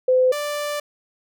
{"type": "tone pair in turn", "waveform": ["sine", "sawtooth"], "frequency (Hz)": [511, 588], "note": ["C5", "D5"], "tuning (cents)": [-41, 2], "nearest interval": "major second", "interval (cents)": 243, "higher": "second", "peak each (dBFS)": [-13, -20], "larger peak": "first", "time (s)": [[0.08, 0.32], [0.32, 0.8]], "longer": "second", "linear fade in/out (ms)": 5, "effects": []}